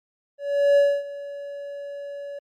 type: tone with ADSR envelope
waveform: triangle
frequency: 568 Hz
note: C#5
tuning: 42 cents sharp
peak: -11 dBFS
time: 0.38-2.39 s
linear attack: 390 ms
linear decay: 260 ms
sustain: -19 dB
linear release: 6 ms
effects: Opus 48 kbps